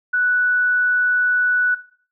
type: tone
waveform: sine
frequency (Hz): 1480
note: F#6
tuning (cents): 0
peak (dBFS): -15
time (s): 0.13-1.75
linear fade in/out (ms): 10
effects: noise-tail reverb RT60 0.5 s tail -17 dB re dry